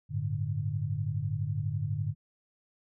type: chord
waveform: sine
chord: G suspended second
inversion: none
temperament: equal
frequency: 98 / 110 / 146.83 Hz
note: G2 / A2 / D3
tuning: 0 / 0 / 0 cents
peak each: -34 / -33 / -33 dBFS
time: 0.09-2.15 s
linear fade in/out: 50 ms
effects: none